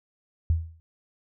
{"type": "tone with exponential decay", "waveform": "sine", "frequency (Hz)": 81.8, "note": "E2", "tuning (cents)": -13, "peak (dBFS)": -16, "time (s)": [0.5, 0.8], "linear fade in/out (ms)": 0, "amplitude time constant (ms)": 65, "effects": []}